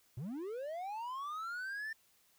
triangle linear sweep, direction up, 106.4 to 1805 Hz, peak -37 dBFS, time 0.17-1.93 s, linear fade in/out 5 ms, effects white hiss -70 dBFS RMS until 2.38 s

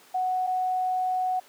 sine tone pair in turn, 740 / 740 Hz, F#5 / F#5, 0 / 0 cents, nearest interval unison, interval 0 cents, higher neither, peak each -23 dBFS, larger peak neither, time 0.14-0.47 / 0.47-1.4 s, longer second, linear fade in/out 10 ms, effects pink hiss -53 dBFS RMS until 1.48 s + high-pass 400 Hz 12 dB/octave

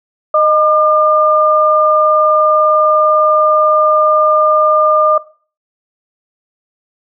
sine tone pair together, 617.3 / 1203 Hz, D#5 / D6, -14 / +41 cents, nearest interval octave, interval 1155 cents, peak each -10 dBFS, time 0.34-5.18 s, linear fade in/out 5 ms, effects noise-tail reverb RT60 0.4 s tail -18 dB re dry

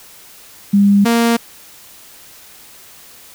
sine / sawtooth tone pair in turn, 201 / 232.9 Hz, G3 / A#3, +44 / -1 cents, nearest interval minor third, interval 255 cents, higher second, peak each -7 dBFS, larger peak neither, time 0.73-1.05 / 1.05-1.37 s, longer neither, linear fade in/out 10 ms, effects white hiss -41 dBFS RMS until 3.34 s

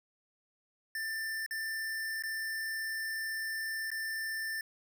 square tone with dropouts, 1781 Hz, A6, 21 cents sharp, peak -35 dBFS, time 0.95-4.61 s, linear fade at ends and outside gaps 2 ms, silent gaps 1.463-1.509 / 2.224-2.236 / 3.904-3.915 s, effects none

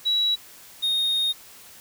sine / triangle tone pair in turn, 3900 / 3708 Hz, B7 / A#7, -23 / -10 cents, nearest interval minor second, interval 87 cents, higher first, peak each -19 dBFS, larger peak neither, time 0.05-0.36 / 0.82-1.33 s, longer second, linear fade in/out 20 ms, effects white hiss -47 dBFS RMS until 1.8 s

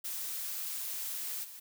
blue noise with level steps, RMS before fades -38 / -48 dBFS, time 0.04-1.6 s, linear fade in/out 10 ms, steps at 1.43 s, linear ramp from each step 20 ms, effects none

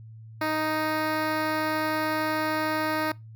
10% pulse tone with notch filter, 311.1 Hz, D#4, in tune, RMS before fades -27 dBFS, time 0.41-3.12 s, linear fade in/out 5 ms, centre 7900 Hz, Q 0.68, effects noise-tail reverb RT60 0.2 s tail -22 dB re dry + added 111 Hz sine -42 dBFS peak until 3.35 s

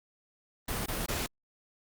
pink noise bursts, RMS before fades -33 dBFS, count 3, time 0.68-1.264 s, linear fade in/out 5 ms, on 180 ms, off 22 ms, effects Opus 32 kbps

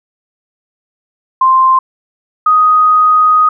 sine tone pair in turn, 1046.5 / 1248.5 Hz, C6 / D#6, 0 / +6 cents, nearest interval minor third, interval 306 cents, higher second, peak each -5 dBFS, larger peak neither, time 1.41-1.79 / 2.46-3.49 s, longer second, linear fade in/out 5 ms, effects none

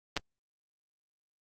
clicks, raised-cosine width 0.2 ms, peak -12 / -14 dBFS, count 2, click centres 0.167 / 0.174 s, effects Opus 32 kbps

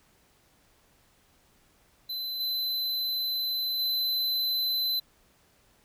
square tone with level steps, 4037 Hz, B7, 37 cents sharp, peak -32 / -28 / -26 dBFS, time 2.09-5 s, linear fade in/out 10 ms, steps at 2.4 / 3.79 s, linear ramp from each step 5 ms, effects pink hiss -64 dBFS RMS until 5.84 s

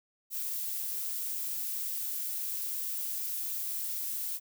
violet noise, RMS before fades -35 dBFS, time 0.3-4.4 s, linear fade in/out 50 ms, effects none

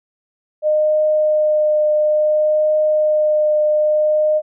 sine tone with vibrato, 610 Hz, D#5, 34 cents flat, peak -12 dBFS, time 0.62-4.42 s, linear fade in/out 50 ms, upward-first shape triangle, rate 0.58 Hz, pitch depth 13 cents each way, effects none

